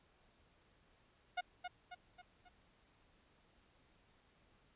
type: tone with echo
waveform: sawtooth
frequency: 721 Hz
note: F#5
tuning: 45 cents flat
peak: -32 dBFS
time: 1.37-1.41 s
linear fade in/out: 10 ms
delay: 270 ms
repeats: 4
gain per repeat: -6 dB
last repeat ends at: 2.49 s
effects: pink hiss -71 dBFS RMS until 4.75 s + resampled to 8000 Hz